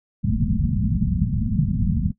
white low-pass noise, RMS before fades -21 dBFS, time 0.23-2.12 s, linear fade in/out 20 ms, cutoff 230 Hz, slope 96 dB/octave, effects noise-tail reverb RT60 0.1 s tail -18 dB re dry

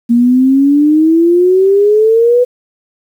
sine exponential sweep, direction up, 233.1 to 498.9 Hz, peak -5 dBFS, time 0.09-2.45 s, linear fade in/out 20 ms, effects 7-bit

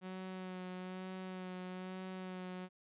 sawtooth tone with vibrato, 185 Hz, F#3, in tune, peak -39 dBFS, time 0.01-2.69 s, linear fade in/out 50 ms, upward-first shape sine, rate 1.1 Hz, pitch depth 19 cents each way, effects resampled to 8000 Hz

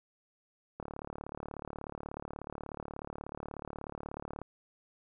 click train, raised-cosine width 1 ms, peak -26 dBFS, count 133, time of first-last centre 0.8-4.416 s, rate 36.5 Hz, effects none

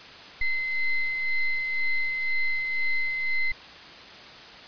triangle ring-modulated tone, 1029 Hz, C6, 29 cents flat, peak -18 dBFS, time 0.41-3.52 s, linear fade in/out 5 ms, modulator 1030 Hz, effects white hiss -44 dBFS RMS until 4.67 s + resampled to 11025 Hz

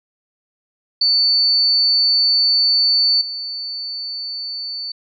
sine tone with level steps, 4500 Hz, C#8, 25 cents sharp, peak -12 / -24 dBFS, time 1.01-4.92 s, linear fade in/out 5 ms, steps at 3.21 s, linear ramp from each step 5 ms, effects none

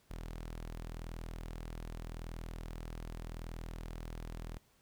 sawtooth tone, 40.84 Hz, E1, 15 cents flat, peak -38 dBFS, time 0.1-4.58 s, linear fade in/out 10 ms, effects pink hiss -70 dBFS RMS until 4.81 s

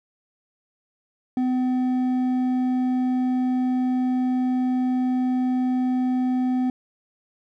sine tone with hard clipping, 253.6 Hz, B3, 46 cents sharp, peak -21 dBFS, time 1.37-6.7 s, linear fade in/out 2 ms, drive 5 dB, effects none

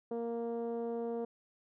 10% pulse tone with low-pass filter, 233.1 Hz, A#3, in tune, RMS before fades -37 dBFS, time 0.11-1.25 s, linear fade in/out 5 ms, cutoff 480 Hz, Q 2.1, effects none

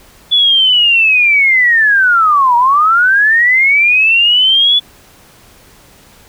sine linear two-way sweep, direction down then up, 3453 to 935 to 3453 Hz, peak -6 dBFS, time 0.31-4.8 s, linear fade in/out 20 ms, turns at 2.56 s, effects pink hiss -43 dBFS RMS until 6.28 s

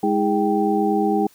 sine tone cluster, 208.1 / 320.7 / 409.6 / 782 Hz, G#3 / E4 / G#4 / G5, +4 / -48 / -24 / -4 cents, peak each -22 dBFS, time 0.03-1.27 s, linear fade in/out 5 ms, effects white hiss -54 dBFS RMS until 1.34 s

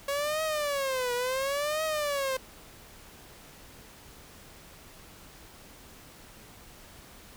sawtooth tone with vibrato, 554.4 Hz, C#5, in tune, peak -24 dBFS, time 0.08-2.37 s, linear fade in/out 5 ms, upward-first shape triangle, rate 0.71 Hz, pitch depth 240 cents each way, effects pink hiss -51 dBFS RMS until 7.36 s

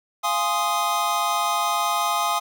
square chord, F minor seventh, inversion none, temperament equal with one note detuned, 692 / 830.6 / 1046.5 / 1244.5 Hz, F5 / Ab5 / C6 / Eb6, -16 / 0 / 0 / 0 cents, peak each -29 / -27 / -28 / -25 dBFS, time 0.23-2.4 s, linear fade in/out 20 ms, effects none

